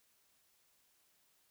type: silence
effects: white hiss -73 dBFS RMS until 1.5 s